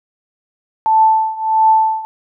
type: tone with tremolo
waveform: sine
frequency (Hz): 880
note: A5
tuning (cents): 0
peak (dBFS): -6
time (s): 0.86-2.05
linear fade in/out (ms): 0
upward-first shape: triangle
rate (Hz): 1.5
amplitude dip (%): 90
effects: none